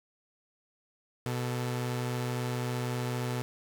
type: tone pair together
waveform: sawtooth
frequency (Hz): 123.78 / 439.7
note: B2 / A4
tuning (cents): +4 / -1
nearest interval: octave + minor seventh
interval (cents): 2195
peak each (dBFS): -27 / -36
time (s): 1.26-3.42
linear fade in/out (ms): 0
effects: none